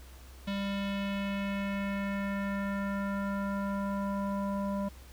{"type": "tone with low-pass filter sweep", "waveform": "square", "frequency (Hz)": 198.6, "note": "G3", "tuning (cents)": 23, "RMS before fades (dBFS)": -33, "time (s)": [0.47, 4.89], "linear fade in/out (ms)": 10, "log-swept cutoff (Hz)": [3500, 860], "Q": 2.3, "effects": ["added 64 Hz sine -48 dBFS peak until 5.12 s", "pink hiss -56 dBFS RMS until 5.12 s"]}